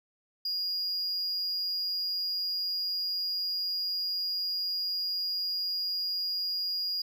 triangle tone, 4858 Hz, D#8, 42 cents flat, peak -28 dBFS, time 0.45-7.02 s, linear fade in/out 5 ms, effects none

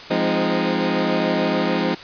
20% pulse chord, F minor seventh, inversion none, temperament equal with one note detuned, 174.61 / 207.7 / 258.5 / 311.1 Hz, F3 / Ab3 / C4 / Eb4, 0 / 0 / -21 / 0 cents, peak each -19 dBFS, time 0.1-1.95 s, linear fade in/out 10 ms, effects white hiss -37 dBFS RMS until 2.03 s + resampled to 11025 Hz

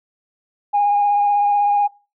sine tone with vibrato, 818 Hz, G#5, 26 cents flat, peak -12 dBFS, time 0.73-1.88 s, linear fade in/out 20 ms, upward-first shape triangle, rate 16 Hz, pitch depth 19 cents each way, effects noise-tail reverb RT60 0.3 s tail -21 dB re dry + tanh soft clip ceiling -9 dBFS

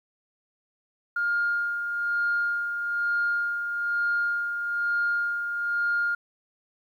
sine tone with tremolo, 1412 Hz, F6, 19 cents sharp, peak -21 dBFS, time 1.16-6.15 s, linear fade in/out 5 ms, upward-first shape sine, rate 1.1 Hz, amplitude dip 50%, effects tanh soft clip ceiling -17 dBFS + 10-bit

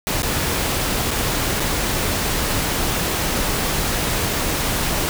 pink noise with dropouts, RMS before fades -21 dBFS, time 0.07-5.09 s, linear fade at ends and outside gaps 0 ms, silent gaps 0.221-0.231 / 1.108-1.113 / 1.598-1.603 s, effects none

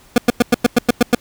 25% pulse tone bursts, 241 Hz, B3, 42 cents flat, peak -4 dBFS, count 9, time 0.16-1.149 s, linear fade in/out 2 ms, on 21 ms, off 100 ms, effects pink hiss -48 dBFS RMS until 1.2 s

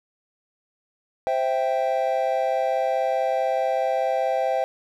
triangle chord, C major, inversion none, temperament equal, 523.3 / 659.3 / 784 Hz, C5 / E5 / G5, 0 / 0 / 0 cents, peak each -23 dBFS, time 1.27-4.64 s, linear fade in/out 0 ms, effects none

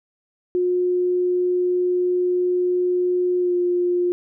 sine tone with pitch glide, 359.7 to 354.5 Hz, F#4 to F4, -49 to +26 cents, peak -17 dBFS, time 0.55-4.12 s, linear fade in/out 0 ms, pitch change -25 cents, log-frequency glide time 3.38-3.54 s, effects none

